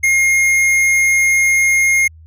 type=tone with tanh clipping; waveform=sine; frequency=2137 Hz; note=C7; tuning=36 cents sharp; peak=-12 dBFS; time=0.03-2.08 s; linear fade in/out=10 ms; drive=14 dB; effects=added 80 Hz sine -38 dBFS peak until 2.26 s